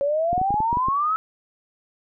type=exponential sweep; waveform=sine; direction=up; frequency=552 to 1318.5 Hz; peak=-19 dBFS; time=0.01-1.16 s; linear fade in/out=0 ms
type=clicks; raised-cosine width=3 ms; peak=-17 dBFS; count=9; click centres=0.33 / 0.379 / 0.415 / 0.506 / 0.542 / 0.604 / 0.729 / 0.771 / 0.885 s
effects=none